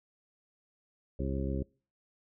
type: harmonic tone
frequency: 67.4 Hz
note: C#2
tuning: 48 cents flat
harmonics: 1 / 2 / 3 / 4 / 5 / 6 / 8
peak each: -34 / -37 / -39 / -40 / -41 / -42 / -43 dBFS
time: 1.19-1.63 s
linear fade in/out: 5 ms
effects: noise-tail reverb RT60 0.4 s tail -26 dB re dry